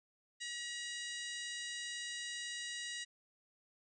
harmonic tone, 958 Hz, A#5, 47 cents sharp, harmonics 2 / 3 / 4 / 5 / 6 / 7 / 8 / 9, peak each -45 / -48 / -47 / -53 / -52 / -53 / -53 / -55 dBFS, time 0.4-3.05 s, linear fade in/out 20 ms, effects none

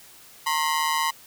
sawtooth ring-modulated tone, 996 Hz, B5, 14 cents sharp, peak -15 dBFS, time 0.46-1.11 s, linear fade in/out 10 ms, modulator 78.4 Hz, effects white hiss -49 dBFS RMS until 1.26 s

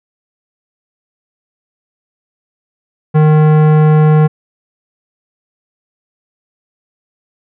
sine tone with tanh clipping, 153.8 Hz, D#3, 20 cents flat, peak -7 dBFS, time 3.14-4.28 s, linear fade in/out 20 ms, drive 17 dB, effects none

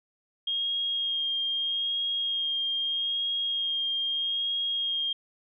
sine tone with vibrato, 3241 Hz, G#7, 43 cents flat, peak -26 dBFS, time 0.47-5.13 s, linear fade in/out 5 ms, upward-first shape sine, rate 0.79 Hz, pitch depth 16 cents each way, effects none

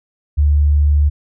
sine tone, 73.3 Hz, D2, 3 cents flat, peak -9 dBFS, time 0.37-1.1 s, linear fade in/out 20 ms, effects none

